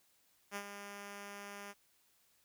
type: tone with ADSR envelope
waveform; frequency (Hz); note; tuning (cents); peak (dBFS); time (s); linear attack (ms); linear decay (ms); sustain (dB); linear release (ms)
5% pulse; 202.1; G#3; -47; -27; 0.51-1.74; 49; 67; -8; 36
effects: white hiss -72 dBFS RMS until 2.44 s